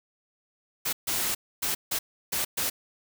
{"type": "noise bursts at uneven times", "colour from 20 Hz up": "white", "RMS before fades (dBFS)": -28, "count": 6, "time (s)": [[0.85, 0.93], [1.07, 1.35], [1.62, 1.75], [1.91, 1.99], [2.32, 2.45], [2.57, 2.7]], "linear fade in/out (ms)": 10, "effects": []}